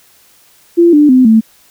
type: tone with pitch steps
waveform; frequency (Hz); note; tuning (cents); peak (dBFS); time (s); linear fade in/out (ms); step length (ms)
sine; 342 / 296 / 256.2 / 221.8; F4 / D4 / C4 / A3; -36 / +14 / -36 / +14; -3; 0.77-1.41; 20; 160
effects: white hiss -47 dBFS RMS until 1.7 s